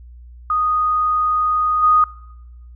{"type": "tone with level steps", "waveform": "sine", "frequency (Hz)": 1241, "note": "D#6", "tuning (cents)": -5, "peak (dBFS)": [-15, -10], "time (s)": [0.5, 2.04], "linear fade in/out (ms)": 2, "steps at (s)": 1.82, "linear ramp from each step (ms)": 20, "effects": ["noise-tail reverb RT60 1.0 s tail -22 dB re dry", "added 60 Hz sine -37 dBFS peak until 2.75 s"]}